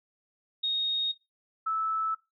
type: tone pair in turn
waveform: sine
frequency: 3729 / 1310.1 Hz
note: A#7 / E6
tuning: 0 / -11 cents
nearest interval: octave + tritone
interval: 1811 cents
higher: first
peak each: -25 / -26 dBFS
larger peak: first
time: 0.63-1.12 / 1.66-2.15 s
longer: neither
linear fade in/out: 10 ms
effects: noise-tail reverb RT60 0.2 s tail -18 dB re dry